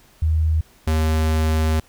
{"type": "tone pair in turn", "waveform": ["sine", "square"], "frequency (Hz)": [79.1, 78.82], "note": ["D#2", "D#2"], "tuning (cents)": [29, 23], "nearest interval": "unison", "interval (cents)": 6, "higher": "first", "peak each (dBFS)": [-15, -17], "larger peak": "first", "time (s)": [[0.22, 0.61], [0.87, 1.8]], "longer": "second", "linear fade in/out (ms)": 5, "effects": ["pink hiss -53 dBFS RMS until 1.88 s"]}